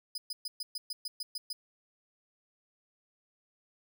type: tone bursts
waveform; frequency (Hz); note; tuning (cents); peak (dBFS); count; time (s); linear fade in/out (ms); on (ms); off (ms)
40% pulse; 4978; D#8; 0; -33; 10; 0.15-1.53; 5; 30; 120
effects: none